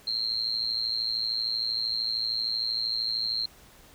sine tone with amplitude modulation, 4187 Hz, C8, in tune, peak -22 dBFS, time 0.07-3.46 s, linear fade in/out 5 ms, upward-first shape sine, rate 113 Hz, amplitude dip 100%, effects pink hiss -54 dBFS RMS until 3.94 s

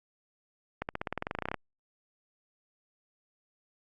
accelerating click train, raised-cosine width 0.5 ms, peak -17 dBFS, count 17, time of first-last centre 0.82-1.543 s, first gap 69 ms, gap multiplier 0.94, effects Opus 48 kbps

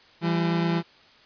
30% pulse tone pair together, 168.53 / 197.3 Hz, E3 / G3, +39 / +11 cents, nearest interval minor third, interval 272 cents, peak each -20 / -27 dBFS, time 0.21-0.83 s, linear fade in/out 50 ms, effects white hiss -54 dBFS RMS until 1.25 s + resampled to 11025 Hz

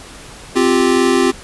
square chord, C suspended fourth, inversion none, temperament equal, 261.6 / 349.2 / 392 Hz, C4 / F4 / G4, 0 / 0 / 0 cents, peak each -16 dBFS, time 0.55-1.32 s, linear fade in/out 20 ms, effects pink hiss -36 dBFS RMS until 1.43 s + resampled to 24000 Hz

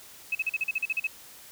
sine tone bursts, 2580 Hz, E7, 38 cents flat, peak -24 dBFS, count 11, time 0.32-1.071 s, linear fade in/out 5 ms, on 31 ms, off 41 ms, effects white hiss -49 dBFS RMS until 1.51 s

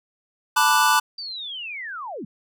square chord, B minor seventh, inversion third, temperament equal, 880 / 987.8 / 1174.7 / 1480 Hz, A5 / B5 / D6 / F#6, 0 / 0 / 0 / 0 cents, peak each -22 dBFS, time 0.56-1 s, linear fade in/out 10 ms
sine linear sweep, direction down, 4699 to 162.3 Hz, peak -30 dBFS, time 1.18-2.25 s, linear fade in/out 5 ms
effects none

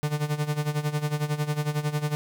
45% pulse tone with tremolo, 149.1 Hz, D3, 27 cents sharp, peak -22 dBFS, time 0.03-2.15 s, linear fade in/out 0 ms, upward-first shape sine, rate 11 Hz, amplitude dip 80%, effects 10-bit

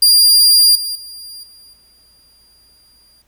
sawtooth tone with level steps, 4797 Hz, D8, 36 cents sharp, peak -4 / -17 / -28 / -38 / -46 dBFS, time 0.02-3.22 s, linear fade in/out 5 ms, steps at 0.75 / 0.95 / 1.43 / 1.73 s, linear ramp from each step 5 ms, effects added 60 Hz sine -61 dBFS peak until 3.27 s + pink hiss -61 dBFS RMS until 3.27 s

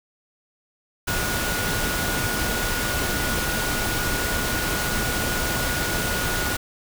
sine tone in noise, 1449 Hz, F#6, 37 cents flat, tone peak -29 dBFS, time 1.07-6.57 s, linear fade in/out 10 ms, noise pink, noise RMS -25 dBFS, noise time 1.07-6.57 s, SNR -7 dB, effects none

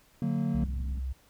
triangle chord, D augmented, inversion none, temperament just, 146.83 / 183.54 / 229.4 Hz, D3 / F#3 / A#3, 0 / -14 / -28 cents, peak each -29 / -30 / -28 dBFS, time 0.22-0.64 s, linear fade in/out 2 ms
sine tone, 65.3 Hz, C2, 3 cents flat, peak -30 dBFS, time 0.54-1.13 s, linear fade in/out 10 ms
white low-pass noise, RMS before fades -42 dBFS, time 0.58-1 s, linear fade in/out 20 ms, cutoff 240 Hz, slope 48 dB/octave
effects pink hiss -62 dBFS RMS until 1.29 s

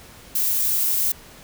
violet noise, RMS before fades -21 dBFS, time 0.35-1.12 s, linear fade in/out 5 ms, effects pink hiss -45 dBFS RMS until 1.43 s

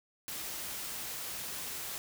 white noise, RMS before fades -40 dBFS, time 0.28-1.98 s, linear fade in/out 0 ms, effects none

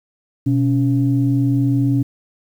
sine tone pair together, 124.73 / 280 Hz, B2 / C#4, +18 / +18 cents, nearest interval octave + major second, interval 1400 cents, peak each -15 / -16 dBFS, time 0.46-2.03 s, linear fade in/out 10 ms, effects tanh soft clip ceiling -6 dBFS + 8-bit

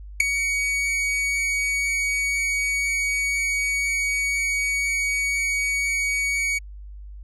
45% pulse tone with ADSR envelope, 2249 Hz, C#7, 24 cents sharp, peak -8 dBFS, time 0.2-6.59 s, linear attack 6 ms, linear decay 3 ms, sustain -13 dB, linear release 15 ms, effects added 50 Hz sine -36 dBFS peak until 7.23 s + resampled to 24000 Hz

